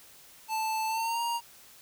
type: tone with pitch glide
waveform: square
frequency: 880 to 937.7 Hz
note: A5 to A#5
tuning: 0 to +10 cents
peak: -29 dBFS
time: 0.48-1.41 s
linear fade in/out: 50 ms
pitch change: +110 cents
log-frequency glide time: 0.87-1.21 s
effects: white hiss -54 dBFS RMS until 1.81 s